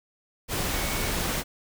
sine tone in noise, 2219 Hz, C#7, 1 cent sharp, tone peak -37 dBFS, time 0.7-1.12 s, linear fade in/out 50 ms, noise pink, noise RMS -28 dBFS, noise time 0.48-1.44 s, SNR -12 dB, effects none

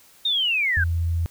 sine linear sweep, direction down, 3729 to 1500 Hz, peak -19 dBFS, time 0.25-0.84 s, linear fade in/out 5 ms
sine tone, 84 Hz, E2, 33 cents sharp, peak -20 dBFS, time 0.77-1.26 s, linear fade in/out 0 ms
effects white hiss -53 dBFS RMS until 1.3 s

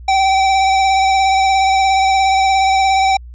square tone with vibrato, 772 Hz, G5, 27 cents flat, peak -11 dBFS, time 0.08-3.17 s, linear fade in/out 5 ms, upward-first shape sine, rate 17 Hz, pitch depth 23 cents each way, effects added 60 Hz sine -31 dBFS peak until 3.34 s + resampled to 16000 Hz

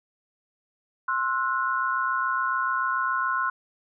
sine tone cluster, 1056 / 1332 / 1459 Hz, C6 / E6 / F#6, +16 / +18 / -25 cents, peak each -26 / -30 / -27 dBFS, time 1.08-3.5 s, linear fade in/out 5 ms, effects none

